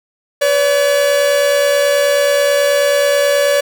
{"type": "tone pair together", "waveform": "45% pulse", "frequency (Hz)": [501.7, 571], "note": ["B4", "D5"], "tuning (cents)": [27, -49], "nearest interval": "major second", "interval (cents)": 224, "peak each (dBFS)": [-20, -11], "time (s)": [0.41, 3.61], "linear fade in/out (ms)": 10, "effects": []}